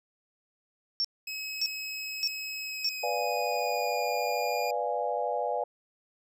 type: tone bursts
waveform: sine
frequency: 5450 Hz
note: F8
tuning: 43 cents flat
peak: -25 dBFS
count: 4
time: 1-2.89 s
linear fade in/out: 0 ms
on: 45 ms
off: 570 ms
type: tone with pitch glide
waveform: 25% pulse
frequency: 2561 to 2423 Hz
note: D#7 to D#7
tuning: +49 to -47 cents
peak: -31 dBFS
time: 1.27-4.71 s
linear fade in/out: 5 ms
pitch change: -96 cents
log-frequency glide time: 2.64-4.1 s
type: chord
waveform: sine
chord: B diminished seventh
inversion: none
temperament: equal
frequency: 493.9 / 587.3 / 698.5 / 830.6 Hz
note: B4 / D5 / F5 / Ab5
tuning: 0 / 0 / 0 / 0 cents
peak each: -33 dBFS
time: 3.03-5.64 s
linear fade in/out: 5 ms
effects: none